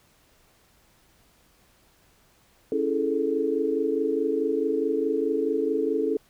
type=chord; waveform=sine; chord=A major seventh; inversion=first; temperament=equal; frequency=277.2 / 329.6 / 415.3 / 440 Hz; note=C#4 / E4 / G#4 / A4; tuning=0 / 0 / 0 / 0 cents; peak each=-29 / -29 / -30 / -25 dBFS; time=2.72-6.17 s; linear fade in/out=2 ms; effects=pink hiss -61 dBFS RMS until 6.29 s